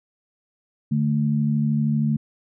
sine tone pair together, 147.06 / 220 Hz, D3 / A3, +3 / 0 cents, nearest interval perfect fifth, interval 697 cents, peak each -21 dBFS, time 0.91-2.17 s, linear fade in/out 10 ms, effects none

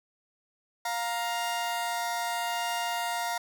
sawtooth tone pair together, 702.2 / 936 Hz, F5 / A#5, +9 / +7 cents, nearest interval perfect fourth, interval 498 cents, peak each -28 dBFS, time 0.85-3.38 s, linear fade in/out 5 ms, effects none

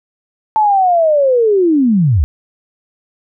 sine linear sweep, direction down, 880 to 61.5 Hz, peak -8 dBFS, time 0.56-2.24 s, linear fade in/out 0 ms, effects none

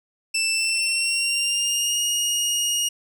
20% pulse tone with pitch glide, 2658 to 2865 Hz, E7 to F7, +14 to +44 cents, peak -15 dBFS, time 0.34-2.89 s, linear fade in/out 10 ms, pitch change +130 cents, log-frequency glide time 0.52-2.02 s, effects none

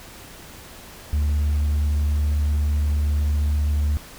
sine tone, 74.1 Hz, D2, 16 cents sharp, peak -15 dBFS, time 1.13-3.97 s, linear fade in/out 0 ms, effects tanh soft clip ceiling -17 dBFS + pink hiss -42 dBFS RMS until 4.18 s

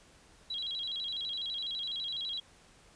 sine tone with vibrato, 3583 Hz, A7, 31 cents sharp, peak -34 dBFS, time 0.5-2.4 s, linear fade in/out 5 ms, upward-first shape square, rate 12 Hz, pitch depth 160 cents each way, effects pink hiss -60 dBFS RMS until 2.95 s + resampled to 22050 Hz

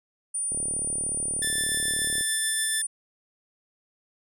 sine tone, 9340 Hz, D9, 11 cents flat, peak -26 dBFS, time 0.34-2.87 s, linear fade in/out 10 ms
click train, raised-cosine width 2 ms, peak -26 dBFS, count 63, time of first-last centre 0.52-2.209 s, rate 36.7 Hz
20% pulse tone with tremolo, 1759 Hz, A6, 1 cent flat, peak -22 dBFS, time 1.42-2.82 s, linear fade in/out 5 ms, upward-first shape sine, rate 6.9 Hz, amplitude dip 25%
effects none

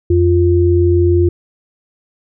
sine tone pair together, 87.31 / 349.2 Hz, F2 / F4, 0 / 0 cents, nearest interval 2 octaves, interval 2400 cents, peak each -11 dBFS, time 0.1-1.29 s, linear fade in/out 5 ms, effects none

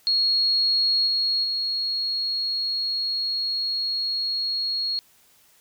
sine tone with level steps, 4305 Hz, C8, 49 cents sharp, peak -18 / -20 / -23 dBFS, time 0.07-4.99 s, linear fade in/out 0 ms, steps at 1.06 / 1.43 s, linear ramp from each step 20 ms, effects white hiss -58 dBFS RMS until 5.6 s

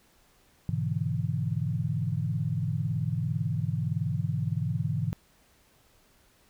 sine chord, E dominant seventh, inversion first, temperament equal with one note detuned, 103.83 / 125.19 / 146.83 / 164.81 Hz, G#2 / B2 / D3 / E3, 0 / +24 / 0 / 0 cents, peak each -32 dBFS, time 0.69-5.13 s, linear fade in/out 0 ms, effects pink hiss -63 dBFS RMS until 6.49 s

